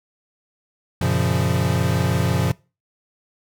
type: chord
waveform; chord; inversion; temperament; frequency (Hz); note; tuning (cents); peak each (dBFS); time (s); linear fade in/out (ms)
square; Gb major seventh; none; equal with one note detuned; 92.5 / 118.51 / 138.59 / 174.61; Gb2 / Bb2 / Db3 / F3; 0 / +29 / 0 / 0; -24; 1.01-2.52; 5
effects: noise-tail reverb RT60 0.3 s tail -22 dB re dry